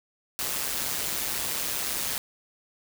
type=noise with amplitude modulation; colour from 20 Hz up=white; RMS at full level=-27 dBFS; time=0.39-2.18 s; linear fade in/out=0 ms; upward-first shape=sine; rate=140 Hz; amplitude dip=65%; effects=none